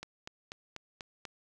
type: click train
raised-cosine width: 0.2 ms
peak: -24 dBFS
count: 6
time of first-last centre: 0.03-1.252 s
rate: 4.09 Hz
effects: none